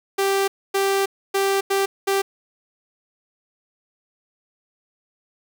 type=tone bursts at uneven times; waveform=sawtooth; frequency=392 Hz; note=G4; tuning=in tune; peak=-14 dBFS; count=5; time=0.18-0.48 / 0.74-1.06 / 1.34-1.61 / 1.7-1.86 / 2.07-2.22 s; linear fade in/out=10 ms; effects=7-bit